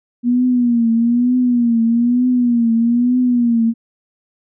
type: tone with vibrato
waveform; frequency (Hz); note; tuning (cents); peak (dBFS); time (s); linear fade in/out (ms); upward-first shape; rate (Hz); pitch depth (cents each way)
sine; 239.4; A#3; +46; -11; 0.23-3.74; 50; triangle; 1.1; 96
effects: none